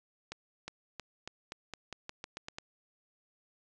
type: accelerating click train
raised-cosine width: 0.2 ms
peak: -23 dBFS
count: 12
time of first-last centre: 0.32-2.585 s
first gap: 360 ms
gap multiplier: 0.88
effects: resampled to 22050 Hz